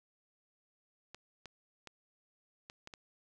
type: clicks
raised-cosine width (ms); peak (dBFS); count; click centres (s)
0.2; -30; 6; 1.146 / 1.457 / 1.873 / 2.699 / 2.874 / 2.938
effects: none